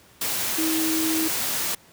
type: tone in noise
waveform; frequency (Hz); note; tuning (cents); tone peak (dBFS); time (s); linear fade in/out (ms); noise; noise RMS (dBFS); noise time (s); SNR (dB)
sine; 320; D#4; +49; -23; 0.58-1.28; 5; white; -26; 0.21-1.75; 0
effects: pink hiss -53 dBFS RMS until 1.92 s + high-pass 80 Hz 12 dB/octave